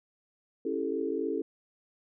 sine chord, A dominant seventh, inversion first, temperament just, 275 / 330 / 396 / 440 Hz, C#4 / E4 / G4 / A4, -14 / +2 / +18 / 0 cents, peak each -35 / -34 / -35 / -33 dBFS, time 0.65-1.42 s, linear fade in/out 5 ms, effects none

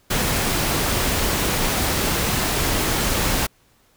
pink noise, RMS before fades -21 dBFS, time 0.1-3.47 s, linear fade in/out 10 ms, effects pink hiss -59 dBFS RMS until 3.96 s

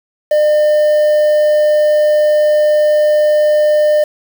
triangle tone with quantisation, 603 Hz, D5, 46 cents sharp, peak -6 dBFS, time 0.31-4.04 s, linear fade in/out 5 ms, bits 5, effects none

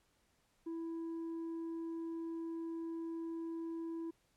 sine tone with tanh clipping, 330.2 Hz, E4, 3 cents sharp, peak -40 dBFS, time 0.66-4.11 s, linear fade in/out 10 ms, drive 3 dB, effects pink hiss -75 dBFS RMS until 4.36 s + low-pass 12000 Hz 12 dB/octave

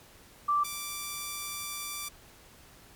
sine / 5% pulse tone pair in turn, 1171 / 1171 Hz, D6 / D6, -5 / -5 cents, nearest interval unison, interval 0 cents, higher neither, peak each -23 / -23 dBFS, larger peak neither, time 0.48-0.64 / 0.64-2.09 s, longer second, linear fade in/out 10 ms, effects pink hiss -55 dBFS RMS until 2.95 s + MP3 96 kbps

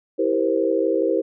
sine chord, C dominant seventh, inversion first, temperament just, 327 / 392.4 / 470.9 / 523.3 Hz, E4 / G4 / Bb4 / C5, -14 / +2 / +18 / 0 cents, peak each -23 dBFS, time 0.18-1.22 s, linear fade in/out 20 ms, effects none

